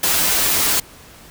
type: noise with comb filter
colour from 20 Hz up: white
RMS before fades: -17 dBFS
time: 0.03-0.8 s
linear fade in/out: 5 ms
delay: 8.2 ms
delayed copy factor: -0.6
effects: pink hiss -43 dBFS RMS until 1.3 s

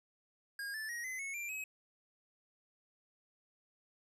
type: tone with pitch steps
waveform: square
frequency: 1626 / 1752.8 / 1889.5 / 2037 / 2196 / 2367 / 2551 Hz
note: G#6 / A6 / A#6 / C7 / C#7 / D7 / D#7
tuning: -37 / -7 / +23 / -47 / -17 / +13 / +43 cents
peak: -40 dBFS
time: 0.59-1.64 s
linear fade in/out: 2 ms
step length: 150 ms
effects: resampled to 32000 Hz + 13-bit

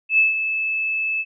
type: tone with ADSR envelope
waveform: sine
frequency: 2615 Hz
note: E7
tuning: 15 cents flat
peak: -11 dBFS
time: 0.09-1.25 s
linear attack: 93 ms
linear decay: 150 ms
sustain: -9 dB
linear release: 47 ms
effects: none

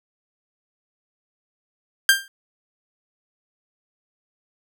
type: tone with exponential decay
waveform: sawtooth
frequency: 1589 Hz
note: G6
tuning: 23 cents sharp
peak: -5 dBFS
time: 2.09-2.28 s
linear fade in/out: 1 ms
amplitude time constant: 40 ms
effects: none

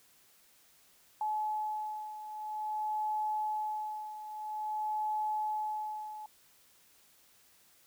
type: beating tone pair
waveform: sine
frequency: 855 / 855.5 Hz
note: A5 / A5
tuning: -50 / -49 cents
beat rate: 0.5 Hz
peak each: -34 / -39 dBFS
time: 1.21-6.26 s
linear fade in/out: 2 ms
effects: white hiss -64 dBFS RMS until 7.86 s

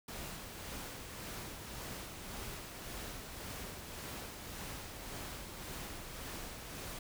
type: noise with tremolo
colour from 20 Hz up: pink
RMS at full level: -44 dBFS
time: 0.08-6.99 s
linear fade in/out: 5 ms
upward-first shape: sine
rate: 1.8 Hz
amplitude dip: 35%
effects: none

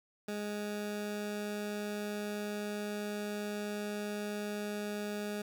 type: tone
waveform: 20% pulse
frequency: 207.7 Hz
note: G#3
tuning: in tune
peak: -31 dBFS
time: 0.28-5.42 s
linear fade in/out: 5 ms
effects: 11-bit

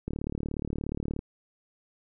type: click train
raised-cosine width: 3 ms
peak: -19 dBFS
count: 42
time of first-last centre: 0.08-1.191 s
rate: 36.9 Hz
effects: none

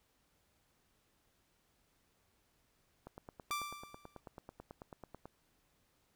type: click train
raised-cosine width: 1 ms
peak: -34 dBFS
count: 21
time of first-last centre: 3.07-5.256 s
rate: 9.15 Hz
type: tone with exponential decay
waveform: sawtooth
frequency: 1174.7 Hz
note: D6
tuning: in tune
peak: -30 dBFS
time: 3.51-4.2 s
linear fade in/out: 0 ms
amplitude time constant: 150 ms
effects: pink hiss -75 dBFS RMS until 6.15 s

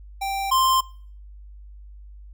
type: tone pair in turn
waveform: square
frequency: 784 / 1047.8 Hz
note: G5 / C6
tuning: 0 / +2 cents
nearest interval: perfect fourth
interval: 502 cents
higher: second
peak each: -25 / -17 dBFS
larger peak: second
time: 0.21-0.51 / 0.51-0.81 s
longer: neither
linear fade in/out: 10 ms
effects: noise-tail reverb RT60 0.5 s tail -22 dB re dry + added 50 Hz sine -40 dBFS peak until 2.33 s

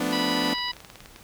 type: chord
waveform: sawtooth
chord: B half-diminished seventh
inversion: second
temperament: equal with one note detuned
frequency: 174.61 / 220 / 248.5 / 293.7 Hz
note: F3 / A3 / B3 / D4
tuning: 0 / 0 / +11 / 0 cents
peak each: -30 / -30 / -24 / -24 dBFS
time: 0-0.54 s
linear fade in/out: 5 ms
type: harmonic tone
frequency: 982 Hz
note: B5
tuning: 10 cents flat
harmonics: 1 / 2 / 3 / 4 / 5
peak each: -33 / -33 / -33 / -33 / -33 dBFS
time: 0.12-0.72 s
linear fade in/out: 10 ms
type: clicks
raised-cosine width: 0.2 ms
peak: -25 dBFS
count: 12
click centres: 0.551 / 0.584 / 0.684 / 0.734 / 0.767 / 0.804 / 0.848 / 0.901 / 0.957 / 1.005 / 1.059 / 1.161 s
effects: pink hiss -50 dBFS RMS until 1.23 s

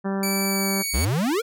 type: harmonic tone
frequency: 195.2 Hz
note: G3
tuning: 7 cents flat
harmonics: 1 / 2 / 3 / 4 / 5 / 6 / 7 / 8 / 9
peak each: -24 / -30 / -34 / -36 / -38 / -40 / -41 / -42 / -43 dBFS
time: 0.04-0.83 s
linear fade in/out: 20 ms
type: tone with pitch glide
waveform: 10% pulse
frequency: 2305 to 2242 Hz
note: D7 to C#7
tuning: -33 to +19 cents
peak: -16 dBFS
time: 0.23-1.05 s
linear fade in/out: 2 ms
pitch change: -48 cents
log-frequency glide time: 0.45-0.94 s
type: exponential sweep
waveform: square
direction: up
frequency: 55.3 to 495.1 Hz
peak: -21 dBFS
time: 0.93-1.42 s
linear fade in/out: 20 ms
effects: none

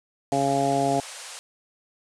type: harmonic tone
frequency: 138.4 Hz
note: C#3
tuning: 2 cents flat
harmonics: 1 / 2 / 3 / 4 / 5 / 6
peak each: -31 / -27 / -29 / -30 / -23 / -30 dBFS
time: 0.32-1 s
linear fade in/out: 2 ms
type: band-pass noise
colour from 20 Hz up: white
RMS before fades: -40 dBFS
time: 0.32-1.39 s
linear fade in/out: 0 ms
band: 490 to 9700 Hz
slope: 48 dB/octave
effects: none

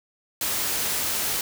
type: noise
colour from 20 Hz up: white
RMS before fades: -26 dBFS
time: 0.41-1.41 s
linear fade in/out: 2 ms
effects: none

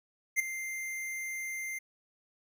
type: tone with ADSR envelope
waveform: square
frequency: 2093 Hz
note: C7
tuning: in tune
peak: -23 dBFS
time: 0.36-1.79 s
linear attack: 34 ms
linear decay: 11 ms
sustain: -13 dB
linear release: 11 ms
effects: none

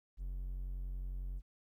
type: tone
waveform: triangle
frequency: 45.49 Hz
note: F#1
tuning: 29 cents flat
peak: -36 dBFS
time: 0.17-1.42 s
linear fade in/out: 50 ms
effects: 13-bit

